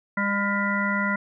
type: harmonic tone with a mistuned harmonic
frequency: 201.5 Hz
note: G3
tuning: 48 cents sharp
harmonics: 1 / 3 / 5 / 7 / 9 / 10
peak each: -26 / -34 / -30 / -27 / -38 / -28 dBFS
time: 0.17-1.16 s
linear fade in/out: 5 ms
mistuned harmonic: 10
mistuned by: -36 cents
effects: none